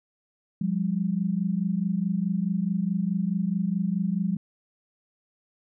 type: tone pair together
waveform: sine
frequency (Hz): 176.4 / 201.1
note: F3 / G3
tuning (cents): +18 / +44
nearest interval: major second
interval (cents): 226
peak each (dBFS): -26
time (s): 0.61-4.37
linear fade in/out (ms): 5
effects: none